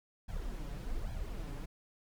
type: noise with flanger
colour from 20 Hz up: brown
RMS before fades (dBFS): -39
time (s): 0.28-1.66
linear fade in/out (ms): 10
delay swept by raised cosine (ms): 1.2 to 7.1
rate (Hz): 1.2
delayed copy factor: +0.95
effects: none